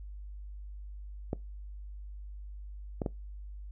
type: clicks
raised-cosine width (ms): 2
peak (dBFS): -18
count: 3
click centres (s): 1.331 / 3.018 / 3.062
effects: noise-tail reverb RT60 0.2 s tail -22 dB re dry + added 50 Hz sine -41 dBFS peak until 3.71 s